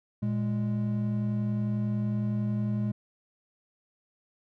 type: tone pair together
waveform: triangle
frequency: 116.7 / 207.7 Hz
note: A#2 / G#3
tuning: +2 / 0 cents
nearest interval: minor seventh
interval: 998 cents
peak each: -27 dBFS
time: 0.22-2.92 s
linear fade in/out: 10 ms
effects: none